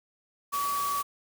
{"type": "tone in noise", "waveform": "sine", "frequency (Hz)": 1138, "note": "C#6", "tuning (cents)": 45, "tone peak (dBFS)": -27, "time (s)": [0.52, 1.03], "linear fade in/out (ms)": 20, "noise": "white", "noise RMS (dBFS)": -37, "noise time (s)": [0.52, 1.03], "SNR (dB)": 7, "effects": []}